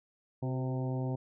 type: harmonic tone with a mistuned harmonic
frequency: 130 Hz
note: C3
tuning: 11 cents flat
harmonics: 1 / 2 / 3 / 4 / 5 / 6 / 7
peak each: -32 / -38 / -42 / -44 / -46 / -48 / -49 dBFS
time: 0.42-1.16 s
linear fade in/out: 10 ms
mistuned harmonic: 3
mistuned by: -37 cents
effects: none